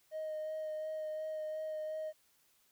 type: tone with vibrato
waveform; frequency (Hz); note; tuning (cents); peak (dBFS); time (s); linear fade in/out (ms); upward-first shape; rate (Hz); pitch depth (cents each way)
triangle; 622.3; D#5; 0; -34; 0.11-2.13; 50; sine; 2.8; 14
effects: tanh soft clip ceiling -33 dBFS + white hiss -71 dBFS RMS until 2.71 s